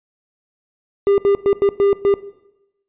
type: tone bursts at uneven times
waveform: triangle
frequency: 400 Hz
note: G4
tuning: 35 cents sharp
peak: -9 dBFS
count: 6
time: 1.07-1.18 / 1.25-1.35 / 1.46-1.53 / 1.62-1.69 / 1.8-1.93 / 2.05-2.14 s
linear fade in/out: 0 ms
effects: noise-tail reverb RT60 0.9 s tail -17 dB re dry + resampled to 8000 Hz